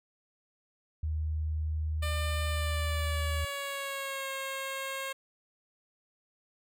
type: tone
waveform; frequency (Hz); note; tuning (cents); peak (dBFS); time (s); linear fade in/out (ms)
sine; 77.7; D#2; -2; -29; 1.03-3.45; 5
type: tone with pitch glide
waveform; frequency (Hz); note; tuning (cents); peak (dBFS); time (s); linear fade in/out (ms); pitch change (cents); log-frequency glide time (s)
10% pulse; 598 to 538.9; D5 to C#5; +31 to -49; -26; 2.02-5.13; 10; -180; 2.48-4.3
effects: none